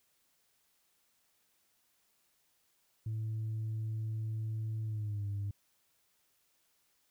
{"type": "tone with pitch glide", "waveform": "sine", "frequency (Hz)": [110, 100.87], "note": ["A2", "G2"], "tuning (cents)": [0, 50], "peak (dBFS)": -32, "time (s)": [3.06, 5.51], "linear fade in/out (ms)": 5, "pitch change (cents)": -150, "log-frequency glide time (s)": [4.84, 5.27], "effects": ["tanh soft clip ceiling -32 dBFS", "white hiss -74 dBFS RMS until 7.1 s"]}